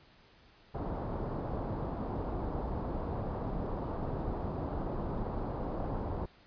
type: low-pass noise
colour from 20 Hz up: pink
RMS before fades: -36 dBFS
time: 0.74-6.26 s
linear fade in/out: 10 ms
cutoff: 1000 Hz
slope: 24 dB/octave
effects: pink hiss -61 dBFS RMS until 6.46 s + resampled to 11025 Hz